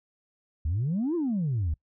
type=exponential two-way sweep; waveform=sine; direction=up then down; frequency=71 to 358.6 to 71 Hz; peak=-23 dBFS; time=0.65-1.74 s; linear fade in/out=5 ms; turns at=1.15 s; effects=noise-tail reverb RT60 0.1 s tail -26 dB re dry + tanh soft clip ceiling -22 dBFS